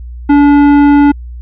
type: tone with tanh clipping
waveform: triangle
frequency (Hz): 287.7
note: D4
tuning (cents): -36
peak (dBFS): -5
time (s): 0.29-1.12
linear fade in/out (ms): 10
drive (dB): 17
effects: added 60 Hz sine -23 dBFS peak until 1.41 s